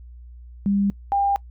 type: tone pair in turn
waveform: sine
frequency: 199.8 / 799.2 Hz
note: G3 / G5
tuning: +33 / +33 cents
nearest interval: 2 octaves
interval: 2400 cents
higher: second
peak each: -17 dBFS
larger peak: neither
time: 0.66-0.9 / 1.12-1.36 s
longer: neither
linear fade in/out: 0 ms
effects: noise-tail reverb RT60 0.1 s tail -23 dB re dry + added 60 Hz sine -39 dBFS peak until 1.5 s